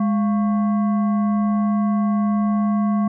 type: tone with frequency modulation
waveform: sine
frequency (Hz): 207.7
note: G#3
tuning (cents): 0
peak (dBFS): -16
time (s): 0-3.08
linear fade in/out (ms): 5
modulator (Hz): 899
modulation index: 0.43
effects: none